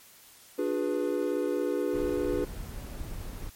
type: chord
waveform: triangle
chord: D diminished seventh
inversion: none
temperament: equal with one note detuned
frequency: 293.7 / 358.4 / 415.3 / 493.9 Hz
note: D4 / F4 / Ab4 / Cb5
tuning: 0 / +45 / 0 / 0 cents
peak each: -30 dBFS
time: 0.58-2.45 s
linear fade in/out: 10 ms
type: noise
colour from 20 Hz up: brown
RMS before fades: -38 dBFS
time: 1.93-3.5 s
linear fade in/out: 10 ms
effects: white hiss -54 dBFS RMS until 3.55 s + MP3 64 kbps